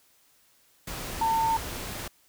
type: tone in noise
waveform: sine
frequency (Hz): 901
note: A5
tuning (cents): +41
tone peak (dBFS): -22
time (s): 1.21-1.57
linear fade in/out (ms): 5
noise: pink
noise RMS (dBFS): -36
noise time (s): 0.87-2.08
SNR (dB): +11
effects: white hiss -63 dBFS RMS until 2.28 s